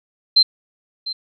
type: tone with echo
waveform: sine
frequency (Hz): 4122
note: C8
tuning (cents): -27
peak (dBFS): -8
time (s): 0.36-0.43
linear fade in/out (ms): 10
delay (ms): 700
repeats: 1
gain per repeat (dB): -15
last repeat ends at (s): 1.13
effects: none